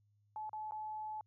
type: tone with dropouts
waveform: sine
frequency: 860 Hz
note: A5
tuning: 40 cents flat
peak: -40 dBFS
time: 0.36-1.21 s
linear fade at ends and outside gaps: 1 ms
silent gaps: 0.494-0.531 / 0.71-0.72 s
effects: added 103 Hz sine -70 dBFS peak until 1.26 s